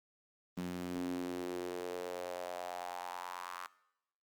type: tone with high-pass filter sweep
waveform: sawtooth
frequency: 89.2 Hz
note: F2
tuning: 37 cents sharp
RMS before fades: -41 dBFS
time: 0.57-3.67 s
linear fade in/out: 10 ms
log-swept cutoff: 200 to 1200 Hz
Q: 4.1
effects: noise-tail reverb RT60 0.8 s tail -19 dB re dry + Opus 24 kbps

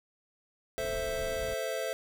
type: noise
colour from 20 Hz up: brown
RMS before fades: -42 dBFS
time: 0.78-1.54 s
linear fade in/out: 5 ms
type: chord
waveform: square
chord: A minor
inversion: none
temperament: equal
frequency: 440 / 523.3 / 659.3 Hz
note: A4 / C5 / E5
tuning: 0 / 0 / 0 cents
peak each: -39 / -36 / -36 dBFS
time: 0.78-1.93 s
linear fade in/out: 0 ms
effects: none

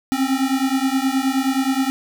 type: beating tone pair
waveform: square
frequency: 261.6 / 271.1 Hz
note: C4 / C#4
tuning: 0 / -38 cents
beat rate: 9.5 Hz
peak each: -21 dBFS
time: 0.12-1.9 s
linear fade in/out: 0 ms
effects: none

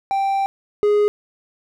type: tone pair in turn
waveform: triangle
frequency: 784 / 415.3 Hz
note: G5 / G#4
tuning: 0 / 0 cents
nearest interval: major seventh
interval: 1100 cents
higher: first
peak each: -15 / -11 dBFS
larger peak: second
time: 0.11-0.46 / 0.83-1.08 s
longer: first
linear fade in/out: 0 ms
effects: none

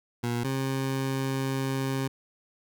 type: tone pair in turn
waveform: 20% pulse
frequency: 119.5 / 134.13 Hz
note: A#2 / C3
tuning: +43 / +43 cents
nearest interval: major second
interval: 200 cents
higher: second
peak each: -22 dBFS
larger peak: neither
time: 0.23-0.44 / 0.44-2.08 s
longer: second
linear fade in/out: 10 ms
effects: none

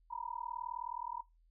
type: tone with amplitude modulation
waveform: sine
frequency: 955 Hz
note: A#5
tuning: 42 cents sharp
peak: -34 dBFS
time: 0.1-1.22 s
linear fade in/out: 20 ms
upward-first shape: sine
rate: 39.3 Hz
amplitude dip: 100%
effects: noise-tail reverb RT60 0.2 s tail -17 dB re dry + added 41 Hz sine -65 dBFS peak until 1.5 s

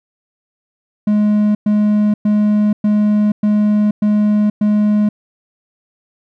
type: tone bursts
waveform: triangle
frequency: 209.7 Hz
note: G#3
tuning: 17 cents sharp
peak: -8 dBFS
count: 7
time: 1.07-5.09 s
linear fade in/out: 5 ms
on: 480 ms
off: 110 ms
effects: none

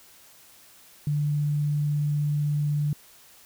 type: tone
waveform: sine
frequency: 147.3 Hz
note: D3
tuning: 6 cents sharp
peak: -22 dBFS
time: 1.07-2.93 s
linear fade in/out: 2 ms
effects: white hiss -53 dBFS RMS until 3.45 s

